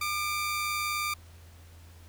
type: tone pair together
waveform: sawtooth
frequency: 1206.3 / 2313 Hz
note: D6 / D7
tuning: +46 / -27 cents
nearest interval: major seventh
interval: 1127 cents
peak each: -27 / -30 dBFS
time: 0.01-1.14 s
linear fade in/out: 5 ms
effects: added 84 Hz sine -49 dBFS peak until 2.08 s + pink hiss -58 dBFS RMS until 2.08 s